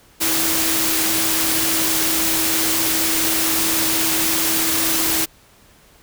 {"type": "tone in noise", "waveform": "sine", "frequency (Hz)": 323.4, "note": "E4", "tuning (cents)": -33, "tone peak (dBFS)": -26, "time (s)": [0.2, 5.26], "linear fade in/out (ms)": 20, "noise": "white", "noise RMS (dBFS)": -19, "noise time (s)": [0.2, 5.26], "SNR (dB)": -10, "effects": ["pink hiss -51 dBFS RMS until 6.02 s"]}